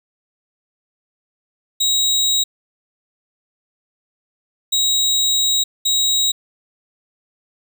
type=tone bursts at uneven times; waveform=30% pulse; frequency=3825 Hz; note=A#7; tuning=44 cents sharp; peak=-12 dBFS; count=3; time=1.8-2.44 / 4.72-5.64 / 5.85-6.32 s; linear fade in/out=10 ms; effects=none